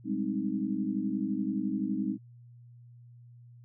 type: chord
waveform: sine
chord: Ab major seventh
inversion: third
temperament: equal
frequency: 196 / 207.7 / 261.6 / 311.1 Hz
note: G3 / Ab3 / C4 / Eb4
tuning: 0 / 0 / 0 / 0 cents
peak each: -34 dBFS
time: 0.04-2.18 s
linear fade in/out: 50 ms
effects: added 120 Hz sine -50 dBFS peak until 3.64 s